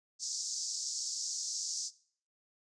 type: band-pass noise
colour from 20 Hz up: white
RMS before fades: -38 dBFS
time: 0.19-1.91 s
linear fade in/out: 50 ms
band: 4800 to 7100 Hz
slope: 48 dB/octave
effects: noise-tail reverb RT60 0.5 s tail -19 dB re dry + resampled to 22050 Hz